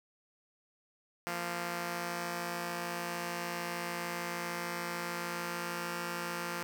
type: tone pair together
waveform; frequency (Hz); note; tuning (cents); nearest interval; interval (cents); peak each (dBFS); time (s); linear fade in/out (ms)
5% pulse; 173.3 / 231.1; F3 / A#3; -13 / -15; perfect fourth; 498; -25 / -31; 1.27-6.63; 0
effects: none